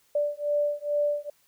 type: beating tone pair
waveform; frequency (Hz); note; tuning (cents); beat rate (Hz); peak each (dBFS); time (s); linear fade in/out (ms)
sine; 585 / 587.3; D5 / D5; -7 / 0; 2.3; -27; 0.15-1.3; 5
effects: white hiss -65 dBFS RMS until 1.47 s